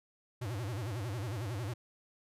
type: tone with vibrato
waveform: square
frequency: 110 Hz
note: A2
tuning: in tune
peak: -36 dBFS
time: 0.41-1.74 s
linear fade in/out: 10 ms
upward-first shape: sine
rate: 11 Hz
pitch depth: 250 cents each way
effects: resampled to 32000 Hz